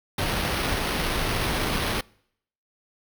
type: noise with sample-and-hold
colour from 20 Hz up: pink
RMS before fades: -26 dBFS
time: 0.18-2.01 s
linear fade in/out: 5 ms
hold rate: 7350 Hz
effects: noise-tail reverb RT60 0.7 s tail -26 dB re dry